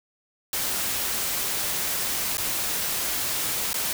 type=noise with dropouts; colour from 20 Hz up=white; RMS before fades=-27 dBFS; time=0.53-3.93 s; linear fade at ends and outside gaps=1 ms; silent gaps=2.371-2.381 / 3.731-3.742 s; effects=none